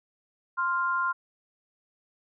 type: tone pair together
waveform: sine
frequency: 1048.3 / 1396.9 Hz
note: C6 / F6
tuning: +3 / 0 cents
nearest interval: perfect fourth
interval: 497 cents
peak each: -27 dBFS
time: 0.57-1.13 s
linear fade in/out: 20 ms
effects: none